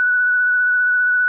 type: tone with vibrato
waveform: sine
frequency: 1480 Hz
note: F#6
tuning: in tune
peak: -13 dBFS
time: 0-1.28 s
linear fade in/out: 0 ms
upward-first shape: triangle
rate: 15 Hz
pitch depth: 18 cents each way
effects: none